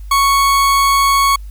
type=tone; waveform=40% pulse; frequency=1108.7 Hz; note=C#6; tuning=in tune; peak=-9 dBFS; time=0.11-1.36 s; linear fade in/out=5 ms; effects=added 50 Hz sine -27 dBFS peak until 1.5 s + white hiss -53 dBFS RMS until 1.5 s